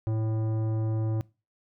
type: tone with tanh clipping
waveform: sine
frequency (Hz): 110.3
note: A2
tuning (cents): +5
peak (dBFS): -27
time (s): 0.07-1.21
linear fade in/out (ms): 0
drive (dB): 14
effects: noise-tail reverb RT60 0.3 s tail -22 dB re dry